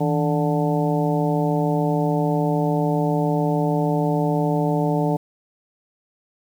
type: harmonic tone with a mistuned harmonic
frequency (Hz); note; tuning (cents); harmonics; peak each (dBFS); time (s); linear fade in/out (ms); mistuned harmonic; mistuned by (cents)
146.83; D3; 0; 1 / 2 / 3 / 4 / 5 / 6; -21 / -24 / -26 / -27 / -28 / -29; 0-5.17; 10; 1; +150
effects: 8-bit